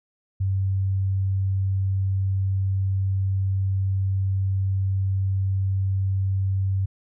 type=tone; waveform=sine; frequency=96.3 Hz; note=G2; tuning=30 cents flat; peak=-20 dBFS; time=0.4-6.86 s; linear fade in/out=10 ms; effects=none